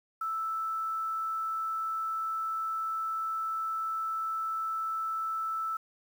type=tone with quantisation; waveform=sine; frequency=1318.5 Hz; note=E6; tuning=in tune; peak=-30 dBFS; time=0.21-5.77 s; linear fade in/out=5 ms; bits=9; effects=none